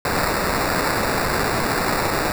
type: noise with sample-and-hold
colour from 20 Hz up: violet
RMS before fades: -21 dBFS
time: 0.05-2.32 s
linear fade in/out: 2 ms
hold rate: 3150 Hz
effects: none